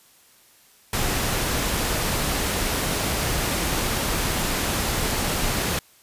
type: noise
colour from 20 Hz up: pink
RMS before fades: -24 dBFS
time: 0.93-5.79 s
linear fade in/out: 2 ms
effects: white hiss -55 dBFS RMS until 6.02 s + resampled to 32000 Hz